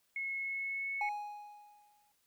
sine tone with pitch glide, 2179 to 2204 Hz, C#7 to C#7, -30 to -11 cents, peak -35 dBFS, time 0.16-1.09 s, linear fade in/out 2 ms, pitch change +19 cents, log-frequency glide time 0.37-0.91 s
triangle tone with exponential decay, 830.6 Hz, G#5, in tune, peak -30 dBFS, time 1.01-2.12 s, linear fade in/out 2 ms, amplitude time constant 240 ms
effects white hiss -75 dBFS RMS until 2.26 s

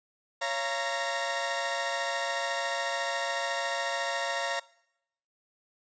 sawtooth tone cluster, 554 / 684 / 933 / 1852 Hz, C#5 / F5 / A#5 / A#6, -1 / -36 / +1 / -12 cents, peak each -31 dBFS, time 0.41-4.6 s, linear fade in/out 10 ms, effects noise-tail reverb RT60 0.8 s tail -22 dB re dry + resampled to 16000 Hz

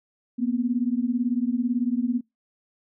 sine beating tone pair, 235.6 / 253.6 Hz, A#3 / B3, +19 / +46 cents, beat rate 18 Hz, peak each -24 / -25 dBFS, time 0.38-2.21 s, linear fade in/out 20 ms, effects noise-tail reverb RT60 0.2 s tail -26 dB re dry

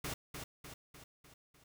pink noise with echo, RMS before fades -40 dBFS, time 0.04-0.14 s, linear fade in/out 5 ms, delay 300 ms, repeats 5, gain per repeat -5 dB, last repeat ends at 1.64 s, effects none

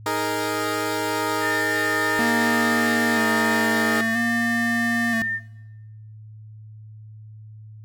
15% pulse chord, D# suspended fourth, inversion none, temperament equal, 311.1 / 415.3 / 466.2 Hz, D#4 / G#4 / A#4, 0 / 0 / 0 cents, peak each -21 dBFS, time 0.06-4.01 s, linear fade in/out 2 ms
sine tone, 1806 Hz, A6, 45 cents sharp, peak -24 dBFS, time 1.4-5.4 s, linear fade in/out 50 ms
square tone with vibrato, 230.7 Hz, A#3, 18 cents flat, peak -23 dBFS, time 2.19-5.22 s, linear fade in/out 0 ms, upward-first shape square, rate 0.51 Hz, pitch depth 32 cents each way
effects noise-tail reverb RT60 1.0 s tail -18 dB re dry + added 108 Hz sine -39 dBFS peak until 7.84 s

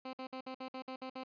15% pulse tone bursts, 260 Hz, C4, 11 cents flat, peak -35 dBFS, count 9, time 0.05-1.236 s, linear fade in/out 5 ms, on 82 ms, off 56 ms, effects resampled to 11025 Hz

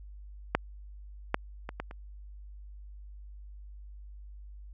clicks, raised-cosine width 0.5 ms, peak -8 / -10 / -22 / -19 / -29 dBFS, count 5, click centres 0.55 / 1.344 / 1.691 / 1.8 / 1.911 s, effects added 50 Hz sine -44 dBFS peak until 4.73 s

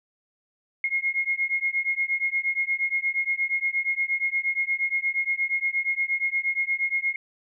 sine beating tone pair, 2148 / 2156.5 Hz, C7 / C#7, +45 / -48 cents, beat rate 8.5 Hz, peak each -26 dBFS, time 0.84-7.16 s, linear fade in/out 2 ms, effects none

